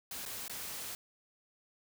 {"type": "noise with dropouts", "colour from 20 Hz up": "white", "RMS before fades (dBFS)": -42, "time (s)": [0.11, 0.95], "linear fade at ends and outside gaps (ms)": 2, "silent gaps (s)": [[0.254, 0.26], [0.481, 0.496]], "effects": []}